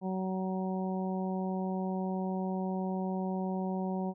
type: harmonic tone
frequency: 187.7 Hz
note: F#3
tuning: 25 cents sharp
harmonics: 1 / 2 / 3 / 4 / 5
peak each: -32 / -39 / -42 / -41 / -44 dBFS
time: 0.01-4.14 s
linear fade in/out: 50 ms
effects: none